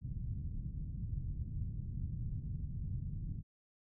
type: low-pass noise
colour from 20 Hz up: white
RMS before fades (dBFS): -40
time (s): 0.01-3.43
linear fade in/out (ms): 50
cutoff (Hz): 140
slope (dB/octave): 24
effects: none